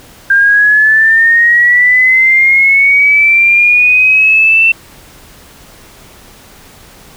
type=linear sweep; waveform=sine; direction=up; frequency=1591 to 2688 Hz; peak=-4 dBFS; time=0.3-4.72 s; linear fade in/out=5 ms; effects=pink hiss -38 dBFS RMS until 7.16 s